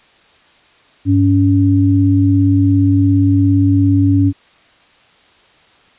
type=tone pair together; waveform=sine; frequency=99.57 / 281.4 Hz; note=G2 / C#4; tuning=+28 / +26 cents; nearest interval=octave + tritone; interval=1798 cents; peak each=-11 dBFS; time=1.05-4.33 s; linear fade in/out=50 ms; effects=white hiss -49 dBFS RMS until 5.98 s + resampled to 8000 Hz